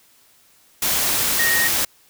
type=tone in noise; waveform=sine; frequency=1864.7 Hz; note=A#6; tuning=in tune; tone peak=-18 dBFS; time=1.39-1.68 s; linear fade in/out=5 ms; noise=white; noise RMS=-20 dBFS; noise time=0.82-1.85 s; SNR=-1 dB; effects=white hiss -55 dBFS RMS until 2.09 s